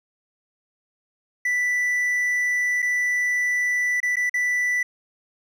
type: tone with dropouts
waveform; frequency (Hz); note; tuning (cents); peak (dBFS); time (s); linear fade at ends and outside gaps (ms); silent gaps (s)
triangle; 1975.5; B6; 0; -18; 1.45-4.83; 5; 2.821-2.825 / 4.003-4.029 / 4.158-4.167 / 4.296-4.34
effects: none